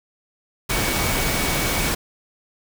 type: tone in noise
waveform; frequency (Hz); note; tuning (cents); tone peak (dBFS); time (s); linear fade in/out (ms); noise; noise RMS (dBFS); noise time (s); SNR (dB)
sine; 2248; C#7; +24; -30; 0.7-1.9; 10; pink; -22; 0.69-1.95; -11
effects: none